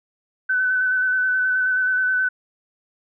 sine tone with vibrato, 1511 Hz, F#6, 36 cents sharp, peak -17 dBFS, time 0.49-2.29 s, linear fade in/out 10 ms, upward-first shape square, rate 9.4 Hz, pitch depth 17 cents each way, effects none

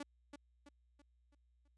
sawtooth tone with echo, 287.8 Hz, D4, 35 cents flat, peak -38 dBFS, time 0-0.03 s, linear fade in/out 5 ms, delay 330 ms, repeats 5, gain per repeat -7 dB, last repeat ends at 1.68 s, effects added 60 Hz sine -70 dBFS peak until 1.77 s + resampled to 22050 Hz

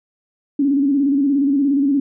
sine tone with vibrato, 279.2 Hz, C#4, 13 cents sharp, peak -13 dBFS, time 0.59-2 s, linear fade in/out 5 ms, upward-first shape square, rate 17 Hz, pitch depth 60 cents each way, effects none

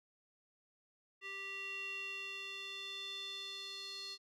square tone with band-pass filter sweep, 392 Hz, G4, in tune, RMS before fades -45 dBFS, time 1.21-4.18 s, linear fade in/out 50 ms, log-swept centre 2400 to 4300 Hz, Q 5.8, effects none

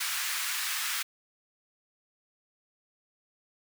pink high-pass noise, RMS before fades -32 dBFS, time 0-1.03 s, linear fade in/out 10 ms, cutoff 1300 Hz, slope 24 dB/octave, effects none

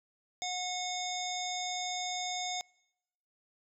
harmonic tone, 727 Hz, F#5, 31 cents flat, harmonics 1 / 3 / 5 / 7 / 9 / 10, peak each -37 / -42 / -39 / -44 / -42 / -46 dBFS, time 0.42-2.61 s, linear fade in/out 0 ms, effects noise-tail reverb RT60 0.9 s tail -26 dB re dry

